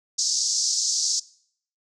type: band-pass noise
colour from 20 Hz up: pink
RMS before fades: -24 dBFS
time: 0.18-1.2 s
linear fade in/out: 10 ms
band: 4800 to 7000 Hz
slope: 48 dB/octave
effects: noise-tail reverb RT60 0.6 s tail -21 dB re dry